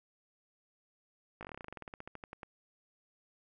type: slowing click train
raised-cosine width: 0.5 ms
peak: -29 dBFS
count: 22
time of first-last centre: 1.41-2.432 s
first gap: 18 ms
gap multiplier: 1.09
effects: none